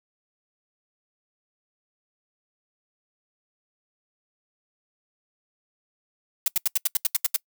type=noise bursts; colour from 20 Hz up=blue; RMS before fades=-21 dBFS; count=10; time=6.46-7.362 s; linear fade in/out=2 ms; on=20 ms; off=78 ms; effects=noise-tail reverb RT60 0.1 s tail -25 dB re dry